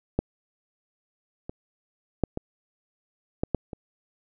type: clicks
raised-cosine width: 2 ms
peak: -9 / -21 / -8 / -16 / -11 / -9 / -22 dBFS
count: 7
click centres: 0.19 / 1.495 / 2.237 / 2.374 / 3.435 / 3.547 / 3.732 s
effects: none